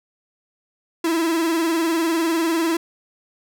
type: tone with vibrato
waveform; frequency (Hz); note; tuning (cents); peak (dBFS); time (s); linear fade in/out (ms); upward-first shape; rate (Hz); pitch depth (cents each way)
45% pulse; 329.6; E4; 0; -18; 1.04-2.77; 5; sine; 20; 68
effects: none